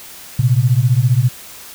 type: beating tone pair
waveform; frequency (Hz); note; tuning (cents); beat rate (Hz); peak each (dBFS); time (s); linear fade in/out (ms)
sine; 116.54 / 131.54; A#2 / C3; 0 / +10; 15; -13; 0.39-1.29; 5
effects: white hiss -36 dBFS RMS until 1.74 s